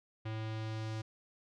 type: tone with low-pass filter sweep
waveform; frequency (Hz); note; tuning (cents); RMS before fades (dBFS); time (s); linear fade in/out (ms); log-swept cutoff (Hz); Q
square; 110; A2; 0; -39; 0.25-1.02; 10; 3100 to 5800; 1.3
effects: none